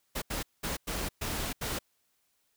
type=noise bursts at uneven times; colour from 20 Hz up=pink; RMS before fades=-34 dBFS; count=6; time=0.15-0.22 / 0.3-0.43 / 0.63-0.77 / 0.87-1.09 / 1.21-1.53 / 1.61-1.79 s; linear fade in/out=10 ms; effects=white hiss -74 dBFS RMS until 2.56 s